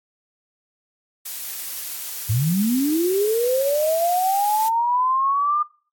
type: noise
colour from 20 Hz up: blue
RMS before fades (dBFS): -30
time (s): 1.25-4.69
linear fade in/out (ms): 10
type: linear sweep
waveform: sine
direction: up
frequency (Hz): 98.6 to 1213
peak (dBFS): -17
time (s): 2.29-5.63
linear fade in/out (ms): 10
effects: noise-tail reverb RT60 0.4 s tail -21 dB re dry + AAC 64 kbps